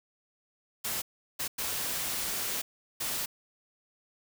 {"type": "noise bursts at uneven times", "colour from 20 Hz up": "white", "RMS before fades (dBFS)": -33, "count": 4, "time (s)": [[0.84, 1.02], [1.39, 1.48], [1.58, 2.62], [3, 3.26]], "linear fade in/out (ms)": 10, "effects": []}